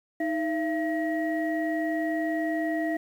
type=tone cluster; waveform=sine; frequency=314.8 / 675 / 1904 Hz; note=D#4 / E5 / A#6; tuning=+20 / +41 / +36 cents; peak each=-27 / -29 / -34 dBFS; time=0.2-2.97 s; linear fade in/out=5 ms; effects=tanh soft clip ceiling -16 dBFS + 9-bit